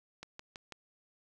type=click train; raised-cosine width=0.2 ms; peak=-27 dBFS; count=4; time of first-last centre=0.23-0.723 s; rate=6.09 Hz; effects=none